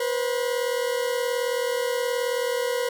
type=tone pair together; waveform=40% pulse; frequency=484.5 / 523.3 Hz; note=B4 / C5; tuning=-33 / 0 cents; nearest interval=minor second; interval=133 cents; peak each=-24 / -28 dBFS; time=0-2.89 s; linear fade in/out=5 ms; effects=none